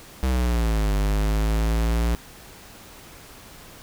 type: linear two-way sweep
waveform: square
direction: down then up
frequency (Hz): 65.5 to 50 to 58.4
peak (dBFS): -20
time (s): 0.23-2.15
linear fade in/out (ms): 0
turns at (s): 0.94
effects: pink hiss -45 dBFS RMS until 3.82 s